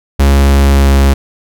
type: tone with pitch glide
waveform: 45% pulse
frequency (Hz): 69.3 to 68.7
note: C#2 to C#2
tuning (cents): 0 to -15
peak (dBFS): -5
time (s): 0.19-1.14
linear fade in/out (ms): 10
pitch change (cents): -15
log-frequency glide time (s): 0.72-0.86
effects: none